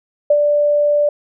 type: tone with ADSR envelope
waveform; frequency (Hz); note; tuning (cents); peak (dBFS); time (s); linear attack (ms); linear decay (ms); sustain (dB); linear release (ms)
sine; 587.3; D5; 0; -7; 0.3-1.09; 6; 55; -4; 3
effects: none